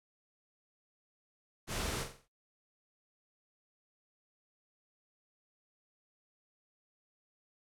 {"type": "noise with echo", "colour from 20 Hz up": "pink", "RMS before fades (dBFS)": -37, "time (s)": [1.67, 2.06], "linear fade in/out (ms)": 50, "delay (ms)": 45, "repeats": 5, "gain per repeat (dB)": -7, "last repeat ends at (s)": 2.285, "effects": ["noise-tail reverb RT60 0.3 s tail -26 dB re dry", "low-pass 11000 Hz 12 dB/octave"]}